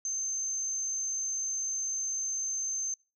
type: tone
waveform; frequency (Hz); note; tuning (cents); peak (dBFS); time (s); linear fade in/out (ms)
sine; 6272; G8; 0; -30; 0.05-2.94; 2
effects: noise-tail reverb RT60 0.3 s tail -24 dB re dry